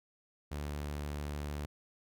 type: tone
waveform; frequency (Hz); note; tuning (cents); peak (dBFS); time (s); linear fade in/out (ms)
sawtooth; 73.3; D2; -3; -33; 0.51-1.66; 10
effects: none